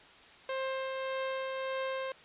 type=tone with tremolo; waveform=sawtooth; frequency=529 Hz; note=C5; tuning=19 cents sharp; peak=-28 dBFS; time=0.49-2.12 s; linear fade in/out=2 ms; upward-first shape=triangle; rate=1.7 Hz; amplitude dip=30%; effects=white hiss -55 dBFS RMS until 2.24 s + resampled to 8000 Hz